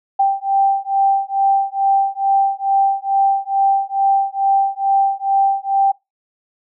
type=beating tone pair; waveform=sine; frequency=784 / 786.3 Hz; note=G5 / G5; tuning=0 / +5 cents; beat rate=2.3 Hz; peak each=-16 / -16 dBFS; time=0.19-5.92 s; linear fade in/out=10 ms; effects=noise-tail reverb RT60 0.2 s tail -21 dB re dry